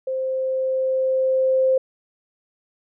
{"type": "tone with level ramp", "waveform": "sine", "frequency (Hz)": 523.3, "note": "C5", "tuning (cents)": 0, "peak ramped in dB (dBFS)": [-22, -14], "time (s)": [0.07, 1.78], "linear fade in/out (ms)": 5, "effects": []}